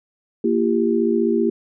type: tone cluster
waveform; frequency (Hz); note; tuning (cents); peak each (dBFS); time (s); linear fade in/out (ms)
sine; 232 / 340.5 / 395.8; A#3 / F4 / G4; -8 / -44 / +17; -20; 0.44-1.5; 5
effects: none